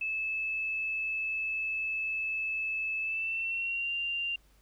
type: tone with pitch glide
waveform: sine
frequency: 2612 to 2783 Hz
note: E7 to F7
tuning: -17 to -7 cents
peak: -30 dBFS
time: 0.01-4.36 s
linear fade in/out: 5 ms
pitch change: +110 cents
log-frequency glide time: 3-3.92 s
effects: added 50 Hz sine -61 dBFS peak until 4.61 s + pink hiss -67 dBFS RMS until 4.61 s